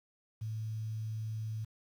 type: tone with quantisation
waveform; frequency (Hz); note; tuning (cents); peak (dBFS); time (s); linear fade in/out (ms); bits
sine; 109.8; A2; -3; -35; 0.41-1.65; 10; 10
effects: none